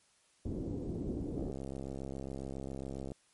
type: low-pass noise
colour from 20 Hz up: white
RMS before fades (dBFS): -38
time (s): 0.45-1.51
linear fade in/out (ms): 5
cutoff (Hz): 370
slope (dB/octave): 24
type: click train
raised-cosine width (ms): 2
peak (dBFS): -28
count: 118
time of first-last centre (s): 1.38-3.118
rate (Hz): 67.3
effects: white hiss -69 dBFS RMS until 3.33 s + MP3 48 kbps